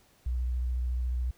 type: tone with vibrato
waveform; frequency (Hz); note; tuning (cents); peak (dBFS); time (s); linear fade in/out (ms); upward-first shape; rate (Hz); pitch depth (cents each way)
sine; 61.74; B1; 0; -27; 0.26-1.31; 5; square; 14; 25
effects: pink hiss -63 dBFS RMS until 1.37 s